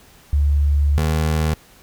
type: tone pair in turn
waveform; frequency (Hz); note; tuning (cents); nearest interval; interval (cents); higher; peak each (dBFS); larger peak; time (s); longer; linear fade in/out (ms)
sine / 25% pulse; 72.2 / 78.19; D2 / D#2; -29 / +9; minor second; 138; second; -13; neither; 0.33-0.98 / 0.98-1.54; first; 0
effects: pink hiss -49 dBFS RMS until 1.82 s